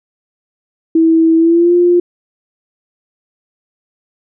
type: tone with pitch glide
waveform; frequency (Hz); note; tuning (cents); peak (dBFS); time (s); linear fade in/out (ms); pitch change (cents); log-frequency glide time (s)
sine; 325.7 to 351.1; E4 to F4; -21 to +9; -6; 0.95-2; 5; +130; 1.37-1.74
effects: none